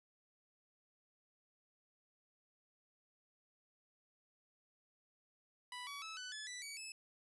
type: tone with pitch steps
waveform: 15% pulse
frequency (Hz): 987.8 / 1134.7 / 1303.4 / 1497.2 / 1719.9 / 1975.6 / 2269 / 2607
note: B5 / C#6 / E6 / F#6 / A6 / B6 / C#7 / E7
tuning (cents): 0 / +40 / -20 / +20 / -40 / 0 / +40 / -20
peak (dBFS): -39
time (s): 5.72-6.92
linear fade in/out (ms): 2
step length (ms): 150
effects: resampled to 24000 Hz